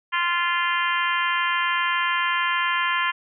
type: harmonic tone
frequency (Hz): 347.1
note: F4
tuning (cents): -11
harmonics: 3 / 4 / 5 / 6 / 7 / 8 / 9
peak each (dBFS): -24 / -29 / -26 / -29 / -33 / -32 / -32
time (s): 0.12-3.12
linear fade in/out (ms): 20
effects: none